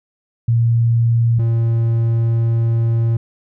sine / triangle tone pair in turn, 116.54 / 115.13 Hz, A#2 / A#2, 0 / -21 cents, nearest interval unison, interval 21 cents, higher first, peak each -11 dBFS, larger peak neither, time 0.48-1.39 / 1.39-3.17 s, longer second, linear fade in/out 5 ms, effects none

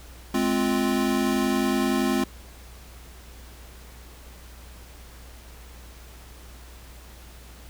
square chord, F minor, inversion first, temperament equal with one note detuned, 211 / 261.6 / 349.2 Hz, Ab3 / C4 / F4, +28 / 0 / 0 cents, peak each -27 / -25 / -28 dBFS, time 0.34-2.24 s, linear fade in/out 5 ms, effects added 60 Hz sine -44 dBFS peak until 7.69 s + pink hiss -49 dBFS RMS until 7.69 s

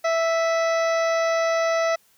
harmonic tone with a mistuned harmonic, 659.3 Hz, E5, in tune, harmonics 1 / 2 / 3 / 4 / 5 / 6 / 7 / 8 / 9, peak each -20 / -27 / -29 / -38 / -45 / -40 / -44 / -41 / -39 dBFS, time 0.04-1.96 s, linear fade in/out 10 ms, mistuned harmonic 4, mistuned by -47 cents, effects white hiss -60 dBFS RMS until 2.17 s

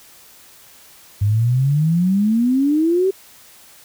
sine exponential sweep, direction up, 99 to 392 Hz, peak -13 dBFS, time 1.21-3.11 s, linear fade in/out 10 ms, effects white hiss -46 dBFS RMS until 3.84 s

